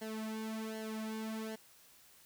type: tone with flanger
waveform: sawtooth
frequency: 219.5 Hz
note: A3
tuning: 4 cents flat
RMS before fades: -41 dBFS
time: 0.01-1.56 s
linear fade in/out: 10 ms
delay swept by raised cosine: 0.81 to 3.01 ms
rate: 1.3 Hz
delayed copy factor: -0.85
effects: white hiss -62 dBFS RMS until 2.25 s